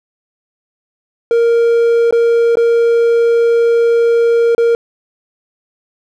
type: tone with dropouts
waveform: triangle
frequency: 466.2 Hz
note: A#4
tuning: in tune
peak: -6 dBFS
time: 1.31-4.75 s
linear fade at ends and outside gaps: 1 ms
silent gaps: 2.109-2.125 / 2.555-2.571 / 4.549-4.58 s
effects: none